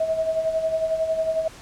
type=tone with tremolo; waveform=sine; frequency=643 Hz; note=E5; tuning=43 cents flat; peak=-18 dBFS; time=0-1.48 s; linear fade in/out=5 ms; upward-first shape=sine; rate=11 Hz; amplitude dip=60%; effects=pink hiss -44 dBFS RMS until 1.61 s + low-pass 9000 Hz 12 dB/octave